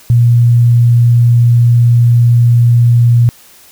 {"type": "tone", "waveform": "sine", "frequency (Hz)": 119.1, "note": "A#2", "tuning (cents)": 38, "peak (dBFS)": -4, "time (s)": [0.1, 3.29], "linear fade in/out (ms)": 0, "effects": ["white hiss -41 dBFS RMS until 3.71 s"]}